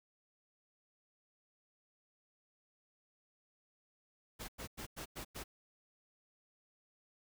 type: noise bursts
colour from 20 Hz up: pink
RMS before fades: -45 dBFS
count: 6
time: 4.39-5.44 s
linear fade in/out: 20 ms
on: 95 ms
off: 96 ms
effects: none